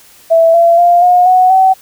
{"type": "tone with pitch steps", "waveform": "sine", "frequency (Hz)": [659.3, 678.2, 697.7, 717.7, 738.3, 759.5], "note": ["E5", "E5", "F5", "F5", "F#5", "F#5"], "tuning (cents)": [0, 49, -2, 47, -4, 45], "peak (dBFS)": -4, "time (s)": [0.3, 1.74], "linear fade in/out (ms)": 20, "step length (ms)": 240, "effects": ["white hiss -42 dBFS RMS until 1.81 s"]}